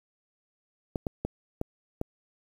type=clicks; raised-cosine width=2 ms; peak=-16 dBFS; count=5; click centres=0.958 / 1.068 / 1.25 / 1.614 / 2.014 s; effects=8-bit